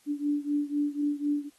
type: beating tone pair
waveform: sine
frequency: 290 / 294 Hz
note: D4 / D4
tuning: -22 / +2 cents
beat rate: 4 Hz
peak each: -28 / -30 dBFS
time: 0.06-1.5 s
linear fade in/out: 50 ms
effects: white hiss -63 dBFS RMS until 1.58 s + AAC 32 kbps